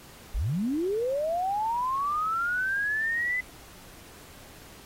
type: linear sweep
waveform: sine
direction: up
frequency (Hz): 30.15 to 2028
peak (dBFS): -25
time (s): 0.34-3.41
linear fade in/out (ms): 10
effects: pink hiss -50 dBFS RMS until 4.85 s + AAC 48 kbps